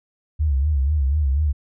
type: tone with vibrato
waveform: sine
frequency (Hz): 71.6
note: D2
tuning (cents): -43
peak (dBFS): -16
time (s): 0.39-1.53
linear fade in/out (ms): 20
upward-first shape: sine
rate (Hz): 4.1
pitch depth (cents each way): 140
effects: none